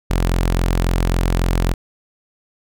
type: tone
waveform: sawtooth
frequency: 43.65 Hz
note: F1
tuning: in tune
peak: -11 dBFS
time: 0.1-1.74 s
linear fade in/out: 10 ms
effects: none